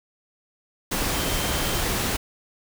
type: tone in noise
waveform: sine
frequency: 3136 Hz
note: G7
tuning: in tune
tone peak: -36 dBFS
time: 1.14-1.82 s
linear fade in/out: 10 ms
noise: pink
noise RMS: -25 dBFS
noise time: 0.91-2.17 s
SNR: -14 dB
effects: none